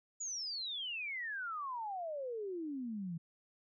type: exponential sweep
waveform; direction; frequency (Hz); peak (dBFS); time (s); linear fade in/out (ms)
sine; down; 6980 to 160; -38; 0.2-3.18; 10
effects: none